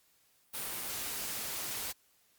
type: noise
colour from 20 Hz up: white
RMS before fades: -38 dBFS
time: 0.53-1.93 s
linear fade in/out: 20 ms
effects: white hiss -69 dBFS RMS until 2.38 s + Opus 48 kbps